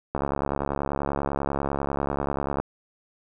click train, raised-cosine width 1 ms, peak -12 dBFS, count 173, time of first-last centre 0.15-2.6 s, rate 70.2 Hz, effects none

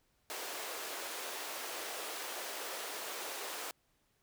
pink high-pass noise, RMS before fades -42 dBFS, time 0.3-3.71 s, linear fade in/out 0 ms, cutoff 400 Hz, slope 24 dB/octave, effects pink hiss -75 dBFS RMS until 4.22 s

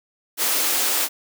white high-pass noise, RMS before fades -21 dBFS, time 0.37-1.09 s, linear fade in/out 50 ms, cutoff 240 Hz, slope 96 dB/octave, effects none

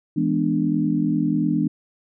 sine chord, E dominant seventh, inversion none, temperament equal with one note detuned, 164.81 / 207.7 / 246.9 / 296.6 Hz, E3 / G#3 / B3 / D4, 0 / 0 / 0 / +17 cents, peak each -24 / -25 / -24 / -22 dBFS, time 0.16-1.68 s, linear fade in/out 10 ms, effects none

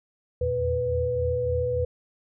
sine tone cluster, 82.1 / 85.6 / 118.7 / 494.8 Hz, E2 / F2 / A#2 / B4, -6 / -34 / +32 / +3 cents, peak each -32 / -33 / -32 / -24 dBFS, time 0.41-1.85 s, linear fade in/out 5 ms, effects none

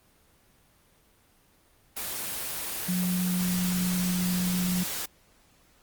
sine tone in noise, 180.5 Hz, F#3, 43 cents flat, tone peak -25 dBFS, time 2.88-4.84 s, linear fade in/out 10 ms, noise white, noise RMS -33 dBFS, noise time 1.96-5.06 s, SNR +5 dB, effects pink hiss -62 dBFS RMS until 5.82 s + Opus 24 kbps

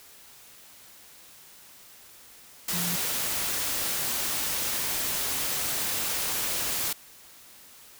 sine tone in noise, 174.61 Hz, F3, in tune, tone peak -32 dBFS, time 2.73-2.96 s, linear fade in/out 5 ms, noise white, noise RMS -29 dBFS, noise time 2.68-6.93 s, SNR -6 dB, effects white hiss -51 dBFS RMS until 7.99 s

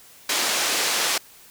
white band-pass noise, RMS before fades -23 dBFS, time 0.29-1.18 s, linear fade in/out 5 ms, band 320 to 6800 Hz, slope 12 dB/octave, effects white hiss -49 dBFS RMS until 1.5 s

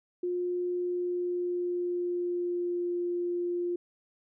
sine tone with pitch glide, 356.2 to 350.7 Hz, F4 to F4, +34 to +7 cents, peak -28 dBFS, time 0.23-3.76 s, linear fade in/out 5 ms, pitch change -27 cents, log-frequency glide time 0.7-2.92 s, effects none

